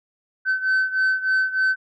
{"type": "beating tone pair", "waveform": "sine", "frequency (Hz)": [1528, 1531.3], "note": ["G6", "G6"], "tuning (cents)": [-45, -41], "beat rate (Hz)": 3.3, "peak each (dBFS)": [-18, -21], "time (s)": [0.45, 1.76], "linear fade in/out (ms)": 50, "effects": ["tanh soft clip ceiling -15 dBFS"]}